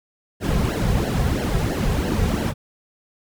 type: noise with flanger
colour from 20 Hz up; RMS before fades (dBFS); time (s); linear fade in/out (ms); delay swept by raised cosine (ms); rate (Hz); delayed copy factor
brown; -21; 0.4-2.54; 50; 0.81 to 3.41; 3; -0.9
effects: none